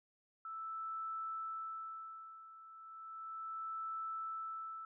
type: tone with tremolo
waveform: sine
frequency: 1318.5 Hz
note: E6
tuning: in tune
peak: -39 dBFS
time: 0.45-4.85 s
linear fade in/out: 2 ms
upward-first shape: sine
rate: 0.35 Hz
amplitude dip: 80%
effects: none